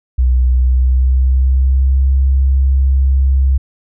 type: tone with pitch glide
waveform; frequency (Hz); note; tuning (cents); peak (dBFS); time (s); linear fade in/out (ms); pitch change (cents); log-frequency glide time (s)
sine; 62.7 to 66.81; B1 to C2; +27 to +37; -8; 0.18-3.58; 10; +110; 0.47-2.08
effects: none